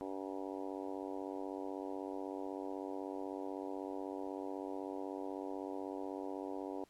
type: harmonic tone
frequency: 96.1 Hz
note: G2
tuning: 34 cents flat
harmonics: 3 / 4 / 5 / 6 / 7 / 8 / 9 / 10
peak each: -44 / -46 / -48 / -50 / -51 / -52 / -53 / -54 dBFS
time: 0.01-6.84 s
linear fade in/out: 0 ms
effects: pink hiss -69 dBFS RMS until 6.89 s + low-pass 12000 Hz 12 dB/octave